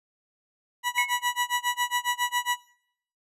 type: tone with tremolo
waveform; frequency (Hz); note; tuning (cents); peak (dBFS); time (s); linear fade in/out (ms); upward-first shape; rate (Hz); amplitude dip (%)
20% pulse; 976; B5; -21; -17; 0.83-2.58; 50; sine; 7.3; 100
type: tone with exponential decay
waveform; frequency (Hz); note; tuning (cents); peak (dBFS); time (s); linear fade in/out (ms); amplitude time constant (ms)
sine; 2189; C#7; -22; -20; 0.98-1.24; 1; 55
effects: noise-tail reverb RT60 0.7 s tail -23 dB re dry + resampled to 32000 Hz

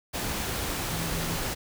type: tone in noise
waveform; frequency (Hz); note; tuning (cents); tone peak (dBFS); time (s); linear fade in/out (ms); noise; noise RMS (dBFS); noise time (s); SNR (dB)
sine; 165.3; E3; +5; -34; 0.91-1.38; 20; pink; -31; 0.13-1.55; -6
effects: none

